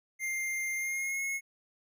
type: tone with pitch glide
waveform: square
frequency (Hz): 2105 to 2174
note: C7 to C#7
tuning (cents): +10 to -34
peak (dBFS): -32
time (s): 0.19-1.41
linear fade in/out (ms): 50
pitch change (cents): +56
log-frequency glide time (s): 0.76-1.22
effects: none